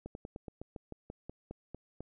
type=slowing click train; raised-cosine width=2 ms; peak=-29 dBFS; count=13; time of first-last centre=0.06-2.006 s; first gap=91 ms; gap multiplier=1.1; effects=none